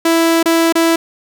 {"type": "tone with dropouts", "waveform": "sawtooth", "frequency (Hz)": 330.6, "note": "E4", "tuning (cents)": 5, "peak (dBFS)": -6, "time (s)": [0.05, 0.96], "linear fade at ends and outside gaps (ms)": 5, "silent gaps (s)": [[0.429, 0.457], [0.725, 0.753]], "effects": []}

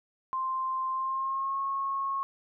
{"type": "tone with pitch glide", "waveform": "sine", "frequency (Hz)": [1047, 1092.1], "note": ["C6", "C#6"], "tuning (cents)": [1, -26], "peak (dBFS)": -28, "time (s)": [0.33, 2.23], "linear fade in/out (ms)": 0, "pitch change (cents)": 73, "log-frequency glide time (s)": [0.91, 1.6], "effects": []}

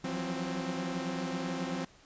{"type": "tone cluster", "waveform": "sawtooth", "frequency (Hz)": [167.8, 178.5, 186.1, 262.8], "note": ["E3", "F3", "F#3", "C4"], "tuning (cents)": [31, 38, 10, 8], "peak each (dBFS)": [-36, -36, -37, -32], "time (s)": [0.04, 1.85], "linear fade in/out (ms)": 5, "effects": ["pink hiss -59 dBFS RMS until 2.05 s", "resampled to 16000 Hz"]}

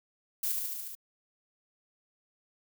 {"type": "noise with echo", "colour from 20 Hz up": "violet", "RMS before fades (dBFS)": -31, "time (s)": [0.43, 0.52], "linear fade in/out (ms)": 5, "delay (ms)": 72, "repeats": 6, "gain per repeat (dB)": -2, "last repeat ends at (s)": 0.952, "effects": []}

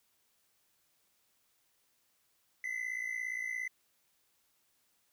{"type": "tone pair together", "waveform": "triangle", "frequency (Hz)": [1997.7, 2055], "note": ["B6", "C7"], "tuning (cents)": [19, -32], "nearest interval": "unison", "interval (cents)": 49, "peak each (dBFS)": [-36, -36], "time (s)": [2.64, 3.68], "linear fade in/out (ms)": 2, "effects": ["tanh soft clip ceiling -26 dBFS", "white hiss -74 dBFS RMS until 5.12 s"]}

